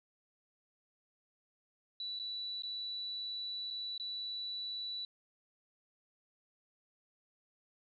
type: tone with dropouts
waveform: sine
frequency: 3951 Hz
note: B7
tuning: in tune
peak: -38 dBFS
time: 2-5.05 s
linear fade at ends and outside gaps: 2 ms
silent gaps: 2.19-2.197 / 2.622-2.634 / 3.704-3.708 / 3.979-3.998 s
effects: none